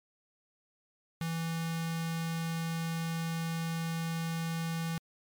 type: tone with notch filter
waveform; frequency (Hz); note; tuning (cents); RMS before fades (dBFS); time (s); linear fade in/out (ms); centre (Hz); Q
square; 164.81; E3; 0; -34; 1.21-4.98; 2; 380; 0.53
effects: MP3 96 kbps